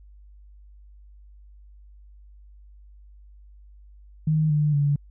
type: tone with pitch steps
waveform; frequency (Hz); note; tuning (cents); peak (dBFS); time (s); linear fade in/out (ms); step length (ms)
sine; 155.56 / 149.57 / 143.81; D#3 / D3 / D3; 0 / +32 / -36; -18; 4.27-4.96; 5; 230
effects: added 50 Hz sine -46 dBFS peak until 5.1 s